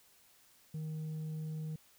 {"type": "tone with tanh clipping", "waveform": "sine", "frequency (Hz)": 156.3, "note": "D#3", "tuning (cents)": 8, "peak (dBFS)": -38, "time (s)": [0.74, 1.76], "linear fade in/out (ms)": 5, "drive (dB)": 3, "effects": ["white hiss -65 dBFS RMS until 1.98 s"]}